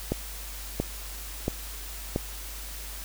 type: click train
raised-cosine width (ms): 2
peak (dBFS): -12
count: 4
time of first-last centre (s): 0.12-2.161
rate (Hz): 1.47
effects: added 50 Hz sine -39 dBFS peak until 3.04 s + white hiss -41 dBFS RMS until 3.04 s